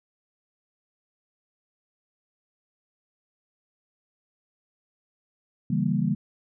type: chord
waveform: sine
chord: C# diminished seventh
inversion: none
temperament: equal with one note detuned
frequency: 140.93 / 164.81 / 196 / 233.1 Hz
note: C#3 / E3 / G3 / Bb3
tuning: +29 / 0 / 0 / 0 cents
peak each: -28 / -27 / -26 / -28 dBFS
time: 5.7-6.15 s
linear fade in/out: 5 ms
effects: none